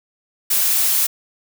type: noise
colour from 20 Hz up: blue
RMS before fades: -17 dBFS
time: 0.5-1.07 s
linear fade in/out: 10 ms
effects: none